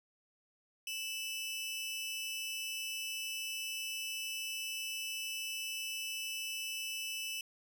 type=tone pair together; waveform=sawtooth; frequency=2637 / 2970 Hz; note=E7 / F#7; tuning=0 / +6 cents; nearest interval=major second; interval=206 cents; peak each=-37 / -38 dBFS; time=0.87-7.41 s; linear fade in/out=2 ms; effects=none